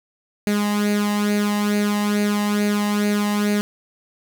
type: tone with flanger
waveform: sawtooth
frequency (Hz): 206.9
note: G#3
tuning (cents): -6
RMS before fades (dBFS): -20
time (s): 0.47-3.61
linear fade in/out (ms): 0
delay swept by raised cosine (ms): 0.45 to 1.06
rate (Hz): 2.3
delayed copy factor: +0.65
effects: none